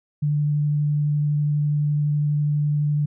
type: tone with vibrato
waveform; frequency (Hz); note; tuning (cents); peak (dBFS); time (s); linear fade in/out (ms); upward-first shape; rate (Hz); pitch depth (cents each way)
sine; 147.8; D3; +11; -18; 0.22-3.06; 10; sine; 12; 8
effects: none